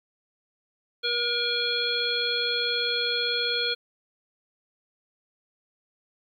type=harmonic tone with a mistuned harmonic; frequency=477.6 Hz; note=A#4; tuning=42 cents sharp; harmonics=1 / 3 / 5 / 7 / 9; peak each=-32 / -31 / -34 / -28 / -29 dBFS; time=1.03-3.75 s; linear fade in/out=20 ms; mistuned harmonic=9; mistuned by=-30 cents; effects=10-bit